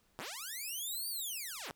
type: linear two-way sweep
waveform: 5% pulse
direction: up then down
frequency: 103.83 to 4699 to 103.83 Hz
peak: -30 dBFS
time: 0.19-1.71 s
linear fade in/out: 0 ms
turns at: 1.09 s
effects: pink hiss -72 dBFS RMS until 1.75 s